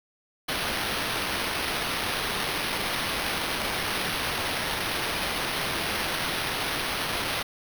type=noise with sample-and-hold; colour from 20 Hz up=white; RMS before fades=-29 dBFS; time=0.48-7.43 s; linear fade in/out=10 ms; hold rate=7350 Hz; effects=none